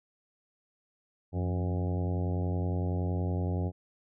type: harmonic tone with a mistuned harmonic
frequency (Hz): 90.7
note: F#2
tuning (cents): -34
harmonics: 1 / 2 / 3 / 4 / 5 / 6 / 7 / 8 / 9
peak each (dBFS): -29 / -35 / -39 / -41 / -43 / -45 / -46 / -47 / -48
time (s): 1.32-3.72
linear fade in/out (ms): 50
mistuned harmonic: 2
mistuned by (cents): -87
effects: none